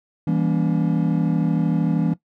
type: chord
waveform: triangle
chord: E diminished seventh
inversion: none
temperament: just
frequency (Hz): 164.81 / 197.78 / 237.3 / 284.8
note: E3 / G3 / Bb3 / Db4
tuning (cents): 0 / +16 / +31 / +47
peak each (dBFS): -18 / -23 / -23 / -22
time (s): 0.27-2.14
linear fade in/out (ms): 5
effects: noise-tail reverb RT60 0.1 s tail -17 dB re dry